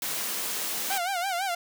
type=high-pass noise; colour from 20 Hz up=white; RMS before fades=-31 dBFS; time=0.02-0.98 s; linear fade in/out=2 ms; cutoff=160 Hz; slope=24 dB/octave
type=tone with vibrato; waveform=sawtooth; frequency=740 Hz; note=F#5; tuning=in tune; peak=-23 dBFS; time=0.9-1.55 s; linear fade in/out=5 ms; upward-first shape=sine; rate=6 Hz; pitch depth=130 cents each way
effects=none